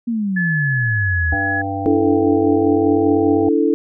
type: exponential sweep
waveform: sine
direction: down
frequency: 240.3 to 75.7 Hz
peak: -17 dBFS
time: 0.07-1.35 s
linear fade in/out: 10 ms
type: tone with pitch glide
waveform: sine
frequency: 1723 to 1685.6 Hz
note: A6 to G#6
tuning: -37 to +25 cents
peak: -18 dBFS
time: 0.36-1.62 s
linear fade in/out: 10 ms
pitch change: -38 cents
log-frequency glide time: 0.47-1.25 s
type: harmonic tone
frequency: 98 Hz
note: G2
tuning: in tune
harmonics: 1 / 3 / 5 / 7 / 8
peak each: -26 / -25 / -32 / -27 / -25 dBFS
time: 1.32-3.49 s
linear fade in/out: 5 ms
type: chord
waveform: sine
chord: D suspended second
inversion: none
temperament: equal with one note detuned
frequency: 289 / 329.6 / 440 Hz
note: D4 / E4 / A4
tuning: -28 / 0 / 0 cents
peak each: -17 dBFS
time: 1.86-3.74 s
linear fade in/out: 0 ms
effects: none